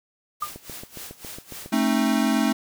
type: noise with tremolo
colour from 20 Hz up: white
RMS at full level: -37 dBFS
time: 0.4-1.79 s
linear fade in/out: 20 ms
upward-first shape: sine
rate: 3.6 Hz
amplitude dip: 85%
type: tone with exponential decay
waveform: sine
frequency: 1206 Hz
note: D6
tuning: 46 cents sharp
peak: -20 dBFS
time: 0.42-0.51 s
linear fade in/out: 5 ms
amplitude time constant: 19 ms
type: click train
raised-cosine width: 2 ms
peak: -25 dBFS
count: 9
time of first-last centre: 0.56-1.66 s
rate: 7.27 Hz
type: chord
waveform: square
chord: A diminished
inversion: none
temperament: equal with one note detuned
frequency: 220 / 267.7 / 311.1 Hz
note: A3 / C4 / Eb4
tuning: 0 / +40 / 0 cents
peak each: -23 / -24 / -27 dBFS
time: 1.72-2.53 s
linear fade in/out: 10 ms
effects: none